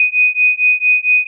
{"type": "beating tone pair", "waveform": "sine", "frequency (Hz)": [2489, 2493.4], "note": ["D#7", "D#7"], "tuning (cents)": [0, 3], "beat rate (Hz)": 4.4, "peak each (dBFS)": -13, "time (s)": [0, 1.27], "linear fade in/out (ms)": 2, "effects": []}